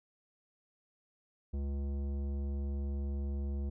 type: tone with tanh clipping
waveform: triangle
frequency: 70 Hz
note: C#2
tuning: 18 cents sharp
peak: -35 dBFS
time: 1.53-3.7 s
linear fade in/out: 10 ms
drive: 18 dB
effects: none